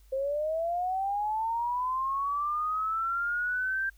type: linear sweep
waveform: sine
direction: up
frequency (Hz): 523.3 to 1586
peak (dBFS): -27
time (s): 0.12-3.9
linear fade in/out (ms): 10
effects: added 50 Hz sine -54 dBFS peak until 3.97 s + white hiss -67 dBFS RMS until 3.97 s